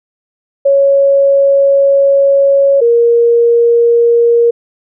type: tone pair in turn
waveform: sine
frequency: 554.4 / 469.7 Hz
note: C#5 / A#4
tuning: 0 / +13 cents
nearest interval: minor third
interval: 287 cents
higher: first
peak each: -5 dBFS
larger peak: neither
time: 0.65-2.81 / 2.81-4.51 s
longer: first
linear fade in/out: 10 ms
effects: none